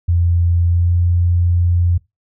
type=tone with pitch glide; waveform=sine; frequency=86 to 87.25 Hz; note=F2 to F2; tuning=-26 to -1 cents; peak=-11 dBFS; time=0.08-1.98 s; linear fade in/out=10 ms; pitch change=+25 cents; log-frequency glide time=0.66-0.94 s; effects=noise-tail reverb RT60 0.2 s tail -22 dB re dry